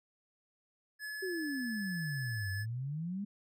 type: tone with pitch glide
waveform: square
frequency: 1709 to 1722.9 Hz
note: G#6 to A6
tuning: +49 to -37 cents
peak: -40 dBFS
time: 0.99-2.66 s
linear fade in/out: 50 ms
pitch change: +14 cents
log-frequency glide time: 1.09-1.51 s
type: exponential two-way sweep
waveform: sine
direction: down then up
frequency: 390.3 to 94.3 to 209.1 Hz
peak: -35 dBFS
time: 1.22-3.25 s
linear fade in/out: 10 ms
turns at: 2.51 s
effects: none